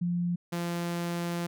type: tone pair in turn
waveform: sine / sawtooth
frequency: 174.61 / 172.11 Hz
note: F3 / F3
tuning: 0 / -25 cents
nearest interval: unison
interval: 25 cents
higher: first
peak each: -26 dBFS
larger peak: neither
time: 0.01-0.36 / 0.52-1.47 s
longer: second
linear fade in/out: 10 ms
effects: none